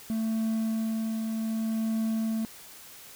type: tone with tremolo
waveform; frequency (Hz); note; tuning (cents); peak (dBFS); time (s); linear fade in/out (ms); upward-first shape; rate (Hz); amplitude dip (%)
triangle; 222.2; A3; +17; -23; 0.1-2.45; 0; triangle; 0.65; 35
effects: white hiss -48 dBFS RMS until 3.15 s

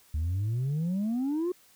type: exponential sweep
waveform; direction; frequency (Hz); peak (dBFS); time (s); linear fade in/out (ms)
sine; up; 73.42 to 370; -24; 0.14-1.52; 5
effects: tanh soft clip ceiling -25 dBFS + white hiss -60 dBFS RMS until 1.75 s

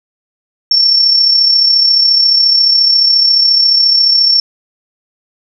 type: tone with amplitude modulation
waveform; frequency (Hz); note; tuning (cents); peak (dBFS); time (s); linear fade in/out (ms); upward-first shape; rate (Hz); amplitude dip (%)
sine; 5440; F8; -46; -4; 0.71-4.4; 2; sine; 34.3; 45
effects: none

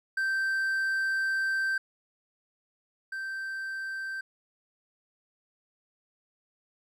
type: tone pair in turn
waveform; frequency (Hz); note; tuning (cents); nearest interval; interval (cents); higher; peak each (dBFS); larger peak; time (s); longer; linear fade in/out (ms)
triangle; 1561 / 1561; G6 / G6; -8 / -8; unison; 0; neither; -24 / -31; first; 0.17-1.78 / 3.12-4.21; first; 5
effects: none

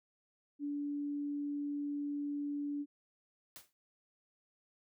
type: tone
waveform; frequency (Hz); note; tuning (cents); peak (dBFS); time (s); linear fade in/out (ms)
sine; 288.8; D4; -29; -35; 0.59-2.86; 50
type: noise with exponential decay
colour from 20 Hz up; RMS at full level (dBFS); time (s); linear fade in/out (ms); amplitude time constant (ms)
white; -47; 3.56-3.73; 0; 35
effects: none

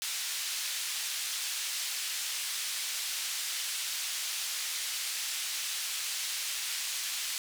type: band-pass noise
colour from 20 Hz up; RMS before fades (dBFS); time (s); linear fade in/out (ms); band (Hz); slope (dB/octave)
pink; -35; 0.02-7.38; 0; 2900 to 11000; 12
effects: none

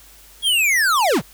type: linear sweep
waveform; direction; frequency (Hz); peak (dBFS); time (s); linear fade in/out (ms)
square; down; 3362 to 88.5; -15; 0.42-1.22; 50
effects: added 50 Hz sine -50 dBFS peak until 1.33 s + white hiss -47 dBFS RMS until 1.33 s

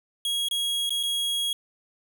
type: tone with dropouts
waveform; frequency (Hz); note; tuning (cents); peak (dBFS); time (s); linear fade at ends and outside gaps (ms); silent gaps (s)
45% pulse; 3300; G#7; -12; -24; 0.25-1.53; 2; 0.486-0.511 / 0.894-0.905 / 1.03-1.034
effects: none

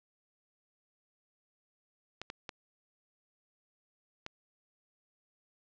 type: clicks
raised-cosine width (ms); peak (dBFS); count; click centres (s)
0.2; -22; 4; 2.216 / 2.301 / 2.492 / 4.264
effects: low-pass 5000 Hz 12 dB/octave

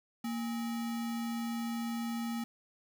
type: tone with sample-and-hold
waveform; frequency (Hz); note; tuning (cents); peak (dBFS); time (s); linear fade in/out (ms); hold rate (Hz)
sine; 232; A#3; -8; -33; 0.24-2.44; 5; 1050
effects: none

